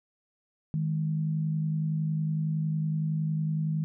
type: tone pair together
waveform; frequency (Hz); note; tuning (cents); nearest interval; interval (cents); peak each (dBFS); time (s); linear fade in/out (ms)
sine; 156.85 / 207.7; D#3 / G#3; +14 / 0; perfect fourth; 486; -26 / -36; 0.74-3.84; 0
effects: none